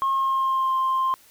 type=tone with pitch glide; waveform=sine; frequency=1078 to 1051.6 Hz; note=C#6 to C6; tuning=-49 to +8 cents; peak=-18 dBFS; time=0.02-1.14 s; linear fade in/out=0 ms; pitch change=-43 cents; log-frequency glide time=0.12-0.74 s; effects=tanh soft clip ceiling -17 dBFS + white hiss -54 dBFS RMS until 1.3 s